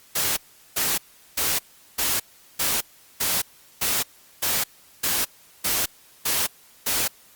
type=noise bursts; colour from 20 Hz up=white; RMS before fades=-23 dBFS; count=12; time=0.15-7.08 s; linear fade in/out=10 ms; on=220 ms; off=390 ms; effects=white hiss -53 dBFS RMS until 7.35 s + Opus 48 kbps